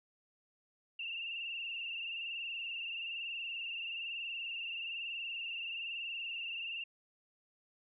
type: tone with frequency modulation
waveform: sine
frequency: 2741 Hz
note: F7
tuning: 33 cents flat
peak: -38 dBFS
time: 0.99-6.84 s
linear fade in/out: 5 ms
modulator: 21.1 Hz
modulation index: 4.5
effects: none